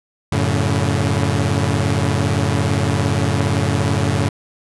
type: chord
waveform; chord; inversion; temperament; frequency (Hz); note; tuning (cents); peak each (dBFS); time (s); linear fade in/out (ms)
sawtooth; F# minor; none; equal with one note detuned; 92.5 / 110 / 141.75; F#2 / A2 / C#3; 0 / 0 / +39; -16; 0.32-4.29; 5
effects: resampled to 24000 Hz